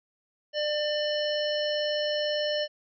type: harmonic tone with a mistuned harmonic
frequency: 597 Hz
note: D5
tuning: 28 cents sharp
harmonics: 1 / 3 / 5 / 7 / 9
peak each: -27 / -36 / -33 / -39 / -37 dBFS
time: 0.53-2.68 s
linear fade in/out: 50 ms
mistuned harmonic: 7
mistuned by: +27 cents
effects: none